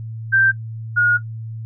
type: tone pair in turn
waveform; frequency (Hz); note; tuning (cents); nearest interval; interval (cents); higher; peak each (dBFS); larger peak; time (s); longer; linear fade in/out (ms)
sine; 1568 / 1438.1; G6 / F#6; 0 / -50; minor second; 150; first; -11; neither; 0.32-0.52 / 0.96-1.18; second; 20
effects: noise-tail reverb RT60 0.1 s tail -17 dB re dry + added 112 Hz sine -27 dBFS peak until 1.65 s